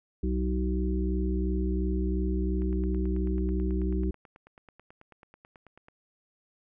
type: harmonic tone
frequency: 62.9 Hz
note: B1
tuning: 32 cents sharp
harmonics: 1 / 3 / 5 / 6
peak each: -27 / -32 / -34 / -35 dBFS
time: 0.23-4.11 s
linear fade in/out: 5 ms
type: click train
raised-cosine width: 0.5 ms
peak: -36 dBFS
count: 31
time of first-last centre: 2.62-5.884 s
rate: 9.19 Hz
effects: none